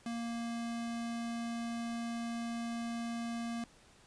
square tone, 233.1 Hz, A#3, in tune, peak -37 dBFS, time 0.06-3.64 s, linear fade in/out 2 ms, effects pink hiss -62 dBFS RMS until 4.06 s + resampled to 22050 Hz

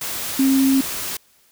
sine tone in noise, 268.3 Hz, C4, 44 cents sharp, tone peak -13 dBFS, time 0.39-0.81 s, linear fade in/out 5 ms, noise white, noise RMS -27 dBFS, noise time 0.01-1.17 s, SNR +11 dB, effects white hiss -57 dBFS RMS until 1.51 s

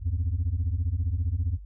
sine beating tone pair, 77.78 / 92.78 Hz, D#2 / F#2, 0 / +5 cents, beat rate 15 Hz, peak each -25 / -25 dBFS, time 0.01-1.59 s, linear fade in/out 50 ms, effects tanh soft clip ceiling -21 dBFS + added 50 Hz sine -40 dBFS peak until 1.65 s

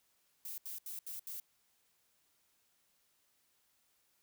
violet noise bursts, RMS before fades -44 dBFS, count 5, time 0.45-1.4 s, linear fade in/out 2 ms, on 130 ms, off 75 ms, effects white hiss -75 dBFS RMS until 4.22 s

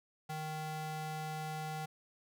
square ring-modulated tone, 311.1 Hz, D#4, in tune, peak -36 dBFS, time 0.29-1.86 s, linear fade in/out 10 ms, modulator 466 Hz, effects none

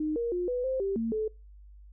sine tone with pitch steps, 307.2 / 469.9 / 356.1 / 495.1 / 523 / 392 / 227.2 / 434 Hz, D#4 / A#4 / F4 / B4 / C5 / G4 / A#3 / A4, -22 / +14 / +34 / +4 / -1 / 0 / -44 / -24 cents, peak -27 dBFS, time 0-1.28 s, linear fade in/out 5 ms, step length 160 ms, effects noise-tail reverb RT60 0.3 s tail -26 dB re dry + added 50 Hz sine -48 dBFS peak until 1.92 s

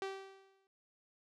sawtooth tone with exponential decay, 387.4 Hz, G4, 20 cents flat, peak -32 dBFS, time 0.02-0.67 s, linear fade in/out 1 ms, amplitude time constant 140 ms, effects low-pass 5000 Hz 12 dB/octave

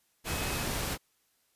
sine tone in noise, 2558 Hz, D#7, 47 cents sharp, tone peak -42 dBFS, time 0.25-0.67 s, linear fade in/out 50 ms, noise pink, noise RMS -33 dBFS, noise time 0.24-0.98 s, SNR -12 dB, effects white hiss -72 dBFS RMS until 1.55 s + resampled to 32000 Hz

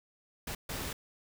pink noise bursts at uneven times, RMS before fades -38 dBFS, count 2, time 0.47-0.55 / 0.69-0.93 s, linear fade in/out 5 ms, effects none

